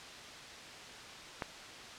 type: click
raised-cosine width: 0.5 ms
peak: -20 dBFS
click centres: 1.422 s
effects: white hiss -48 dBFS RMS until 1.98 s + low-pass 5000 Hz 12 dB/octave